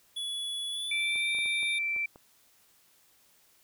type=tone with pitch glide; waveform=square; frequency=3404 to 3648 Hz; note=G#7 to A#7; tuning=+42 to -38 cents; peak=-33 dBFS; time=0.16-1.79 s; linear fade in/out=10 ms; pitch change=+120 cents; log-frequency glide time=0.7-1.31 s
type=tone; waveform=sine; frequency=2338 Hz; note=D7; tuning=8 cents flat; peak=-28 dBFS; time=0.91-2.06 s; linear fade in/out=5 ms
type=clicks; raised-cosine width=1 ms; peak=-36 dBFS; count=7; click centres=1.158 / 1.349 / 1.387 / 1.459 / 1.63 / 1.963 / 2.159 s
effects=white hiss -64 dBFS RMS until 3.63 s